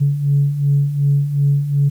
sine beating tone pair, 140 / 142.7 Hz, C#3 / D3, +18 / -49 cents, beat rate 2.7 Hz, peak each -19 / -13 dBFS, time 0-1.9 s, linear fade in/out 20 ms, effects tanh soft clip ceiling -6 dBFS + 8-bit

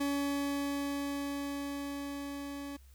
40% pulse tone with level ramp, 282.3 Hz, C#4, 32 cents sharp, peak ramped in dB -29 to -39 dBFS, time 0-2.77 s, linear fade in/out 10 ms, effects added 66 Hz sine -54 dBFS peak until 2.94 s + white hiss -67 dBFS RMS until 2.94 s

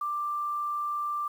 sine tone with quantisation, 1181 Hz, D6, 9 cents sharp, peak -28 dBFS, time 0.01-1.28 s, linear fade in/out 5 ms, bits 9, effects none

